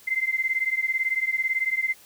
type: beating tone pair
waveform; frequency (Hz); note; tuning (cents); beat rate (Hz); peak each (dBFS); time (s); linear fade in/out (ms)
sine; 2070 / 2088; C7 / C7; -19 / -4; 18; -25 / -26; 0.07-1.94; 10
effects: white hiss -52 dBFS RMS until 2.05 s